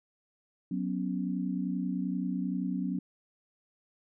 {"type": "chord", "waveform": "sine", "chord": "F# suspended fourth", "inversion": "none", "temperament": "equal with one note detuned", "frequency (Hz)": [184.46, 246.9, 277.2], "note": ["F#3", "B3", "C#4"], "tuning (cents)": [-5, 0, 0], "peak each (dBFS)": [-32, -35, -35], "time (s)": [0.71, 2.99], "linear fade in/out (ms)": 5, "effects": []}